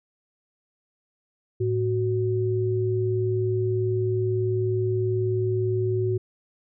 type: tone pair together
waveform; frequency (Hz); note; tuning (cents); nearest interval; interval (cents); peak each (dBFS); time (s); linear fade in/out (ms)
sine; 109.6 / 371.1; A2 / F#4; -6 / +5; octave + major sixth; 2111; -24; 1.6-6.18; 10
effects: none